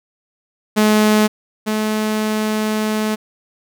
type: tone pair in turn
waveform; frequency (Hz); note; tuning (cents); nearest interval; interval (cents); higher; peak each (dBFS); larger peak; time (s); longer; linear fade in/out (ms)
sawtooth; 213.4 / 215.3; G#3 / A3; +47 / -37; unison; 16; second; -7 / -13; first; 0.76-1.28 / 1.66-3.16; second; 20
effects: none